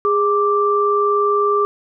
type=tone pair together; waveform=sine; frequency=411 / 1174.7 Hz; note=G#4 / D6; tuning=-18 / 0 cents; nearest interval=octave + tritone; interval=1818 cents; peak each=-16 dBFS; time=0.05-1.65 s; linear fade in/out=0 ms; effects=none